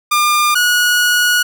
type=tone pair in turn; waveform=sawtooth; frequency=1202 / 1456.6 Hz; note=D6 / F#6; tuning=+40 / -28 cents; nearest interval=minor third; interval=332 cents; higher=second; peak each=-7 dBFS; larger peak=neither; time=0.11-0.55 / 0.55-1.43 s; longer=second; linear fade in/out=10 ms; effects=none